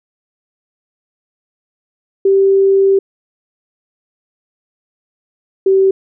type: tone pair in turn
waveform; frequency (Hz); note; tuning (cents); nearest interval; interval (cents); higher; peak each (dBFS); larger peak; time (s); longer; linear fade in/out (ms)
sine; 389.9 / 385; G4 / G4; -9 / -31; unison; 22; first; -7; neither; 2.25-2.99 / 5.66-5.91; first; 5
effects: none